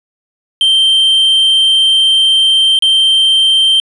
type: tone with dropouts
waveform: triangle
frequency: 3136 Hz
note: G7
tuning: in tune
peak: -5 dBFS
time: 0.61-3.8 s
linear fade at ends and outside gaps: 1 ms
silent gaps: 2.79-2.823 s
effects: resampled to 24000 Hz